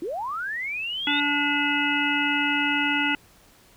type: linear sweep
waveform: sine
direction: up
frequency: 301 to 3729 Hz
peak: -27 dBFS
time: 0.02-1.2 s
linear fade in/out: 2 ms
type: harmonic tone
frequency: 289.3 Hz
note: D4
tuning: 26 cents flat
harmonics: 1 / 3 / 5 / 7 / 9 / 10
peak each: -27 / -30 / -27 / -28 / -27 / -30 dBFS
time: 1.07-3.15 s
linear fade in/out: 2 ms
effects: pink hiss -55 dBFS RMS until 3.76 s